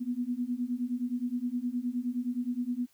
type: beating tone pair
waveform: sine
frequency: 240 / 249.6 Hz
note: B3 / B3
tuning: -49 / +19 cents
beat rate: 9.6 Hz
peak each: -33 / -32 dBFS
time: 0-2.87 s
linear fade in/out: 20 ms
effects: white hiss -67 dBFS RMS until 2.93 s